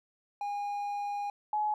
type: tone pair in turn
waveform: triangle / sine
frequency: 816 / 846.2 Hz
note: G#5 / G#5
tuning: -31 / +32 cents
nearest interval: minor second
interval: 63 cents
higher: second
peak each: -30 / -27 dBFS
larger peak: second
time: 0.41-1.3 / 1.53-1.74 s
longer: first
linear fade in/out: 2 ms
effects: none